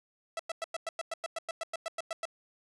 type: tone bursts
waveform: sawtooth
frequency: 659.3 Hz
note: E5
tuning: in tune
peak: -29 dBFS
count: 16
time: 0.37-2.254 s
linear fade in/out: 2 ms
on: 24 ms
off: 100 ms
effects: resampled to 24000 Hz